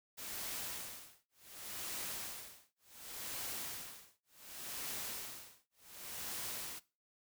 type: noise with tremolo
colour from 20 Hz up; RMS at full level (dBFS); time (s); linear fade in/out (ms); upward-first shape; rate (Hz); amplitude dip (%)
white; -42; 0.17-6.8; 20; sine; 0.68; 100
effects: noise-tail reverb RT60 0.3 s tail -19 dB re dry